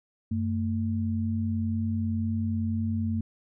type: tone pair together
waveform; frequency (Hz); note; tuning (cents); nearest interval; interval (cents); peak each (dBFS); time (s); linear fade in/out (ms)
sine; 94.2 / 224.5; F#2 / A3; +32 / +35; octave + minor third; 1503; -28; 0.31-3.21; 5
effects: none